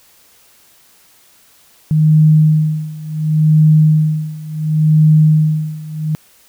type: tone with tremolo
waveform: sine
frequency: 154.9 Hz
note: D#3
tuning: 7 cents flat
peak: -5 dBFS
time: 1.91-6.15 s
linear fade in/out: 0 ms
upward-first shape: sine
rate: 0.7 Hz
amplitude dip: 90%
effects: white hiss -49 dBFS RMS until 6.48 s